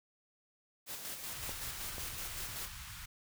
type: noise with tremolo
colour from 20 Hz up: white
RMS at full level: -42 dBFS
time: 0.86-2.7 s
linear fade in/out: 50 ms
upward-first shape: square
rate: 5.3 Hz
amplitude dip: 40%
type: band-stop noise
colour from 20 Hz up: pink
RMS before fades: -47 dBFS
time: 1.32-3.06 s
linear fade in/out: 10 ms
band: 140 to 1100 Hz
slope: 24 dB/octave
type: clicks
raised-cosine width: 1 ms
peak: -30 dBFS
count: 2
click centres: 1.493 / 1.982 s
effects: none